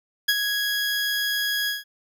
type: tone with ADSR envelope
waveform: 20% pulse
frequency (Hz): 1661.2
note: G#6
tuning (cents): 0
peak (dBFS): -11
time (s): 0.28-1.84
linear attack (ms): 10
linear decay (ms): 45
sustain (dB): -7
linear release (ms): 160
effects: none